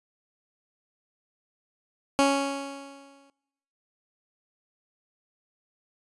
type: tone with exponential decay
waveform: 15% pulse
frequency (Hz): 277.2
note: C#4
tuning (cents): 0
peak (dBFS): -11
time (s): 2.19-3.3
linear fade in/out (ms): 0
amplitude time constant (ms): 240
effects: noise-tail reverb RT60 1.0 s tail -23 dB re dry + resampled to 24000 Hz

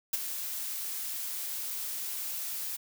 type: noise with ADSR envelope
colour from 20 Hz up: blue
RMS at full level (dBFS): -26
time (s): 0.13-2.77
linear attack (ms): 7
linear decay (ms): 24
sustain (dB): -10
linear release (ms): 16
effects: none

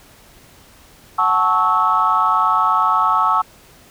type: chord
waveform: sine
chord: F# minor seventh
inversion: none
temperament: equal with one note detuned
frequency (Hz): 740 / 880 / 1108.7 / 1300.4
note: F#5 / A5 / C#6 / E6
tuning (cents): 0 / 0 / 0 / -24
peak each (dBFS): -22 / -19 / -17 / -16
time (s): 1.18-3.42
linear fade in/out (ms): 10
effects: tanh soft clip ceiling -3 dBFS + pink hiss -47 dBFS RMS until 3.9 s

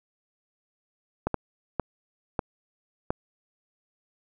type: clicks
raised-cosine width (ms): 1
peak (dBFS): -11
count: 5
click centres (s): 1.27 / 1.343 / 1.797 / 2.392 / 3.105
effects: none

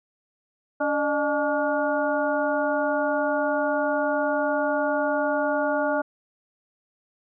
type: harmonic tone with a mistuned harmonic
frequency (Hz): 286.6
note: D4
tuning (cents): -42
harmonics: 1 / 2 / 3 / 4 / 5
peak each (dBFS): -28 / -24 / -29 / -34 / -29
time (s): 0.8-6.02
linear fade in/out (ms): 10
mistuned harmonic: 2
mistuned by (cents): +87
effects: none

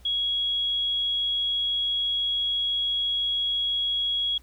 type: tone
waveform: sine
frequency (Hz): 3322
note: G#7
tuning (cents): 0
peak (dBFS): -23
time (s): 0.05-4.38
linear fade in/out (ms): 5
effects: added 60 Hz sine -49 dBFS peak until 4.42 s + pink hiss -59 dBFS RMS until 4.42 s

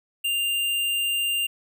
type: tone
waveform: square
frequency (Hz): 2794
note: F7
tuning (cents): 0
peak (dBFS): -23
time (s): 0.24-1.47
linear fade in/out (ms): 10
effects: none

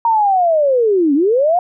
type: linear two-way sweep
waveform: sine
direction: down then up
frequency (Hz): 939 to 269.8 to 735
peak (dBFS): -10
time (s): 0.05-1.59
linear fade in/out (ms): 2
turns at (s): 1.14
effects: none

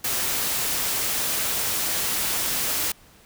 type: noise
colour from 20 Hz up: white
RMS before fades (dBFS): -25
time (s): 0.04-2.92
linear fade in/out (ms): 5
effects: pink hiss -53 dBFS RMS until 3.25 s

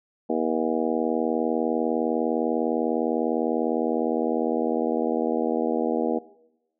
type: harmonic tone with a mistuned harmonic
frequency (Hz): 79.9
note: D#2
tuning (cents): +47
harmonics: 3 / 4 / 5 / 6 / 7 / 8 / 9 / 10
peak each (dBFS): -28 / -28 / -30 / -28 / -38 / -32 / -34 / -37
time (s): 0.29-6.19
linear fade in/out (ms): 10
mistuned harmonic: 10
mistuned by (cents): +37
effects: noise-tail reverb RT60 0.9 s tail -19 dB re dry

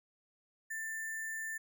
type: tone with sample-and-hold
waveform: sine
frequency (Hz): 1782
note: A6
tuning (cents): +22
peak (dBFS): -37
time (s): 0.7-1.58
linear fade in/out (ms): 10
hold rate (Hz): 8820
effects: none

